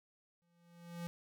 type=tone with exponential growth; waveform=square; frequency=171.5 Hz; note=F3; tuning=31 cents flat; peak=-39 dBFS; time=0.42-1.07 s; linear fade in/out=0 ms; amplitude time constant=140 ms; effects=none